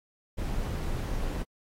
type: noise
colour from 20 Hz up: brown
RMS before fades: -31 dBFS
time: 0.37-1.44 s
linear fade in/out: 20 ms
effects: AAC 48 kbps